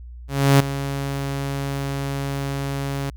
sawtooth tone with ADSR envelope, 138.59 Hz, C#3, in tune, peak -6 dBFS, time 0.28-3.1 s, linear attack 320 ms, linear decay 6 ms, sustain -14 dB, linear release 4 ms, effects added 60 Hz sine -35 dBFS peak until 3.16 s

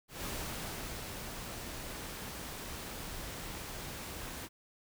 pink noise with ADSR envelope, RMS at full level -39 dBFS, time 0.08-4.49 s, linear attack 160 ms, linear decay 830 ms, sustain -4 dB, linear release 46 ms, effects none

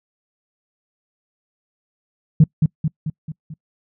sine tone with echo, 155.56 Hz, D#3, in tune, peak -5 dBFS, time 2.4-2.44 s, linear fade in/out 5 ms, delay 220 ms, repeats 5, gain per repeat -5 dB, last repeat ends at 3.54 s, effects noise-tail reverb RT60 0.1 s tail -26 dB re dry + tanh soft clip ceiling -2 dBFS

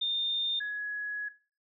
sine tone pair in turn, 3626 / 1678.9 Hz, A#7 / G#6, -49 / +18 cents, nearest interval octave + minor second, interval 1333 cents, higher first, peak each -27 / -31 dBFS, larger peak first, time 0.01-0.6 / 0.6-1.29 s, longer second, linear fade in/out 10 ms, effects noise-tail reverb RT60 0.4 s tail -17 dB re dry

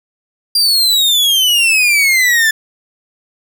40% pulse exponential sweep, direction down, 4802 to 1739 Hz, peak -8 dBFS, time 0.55-2.51 s, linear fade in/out 5 ms, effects none

